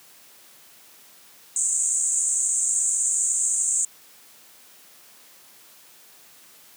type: band-pass noise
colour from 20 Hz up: white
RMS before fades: -23 dBFS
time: 1.56-3.85 s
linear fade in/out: 2 ms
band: 6800 to 8600 Hz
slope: 96 dB/octave
effects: white hiss -51 dBFS RMS until 6.76 s + high-pass 150 Hz 12 dB/octave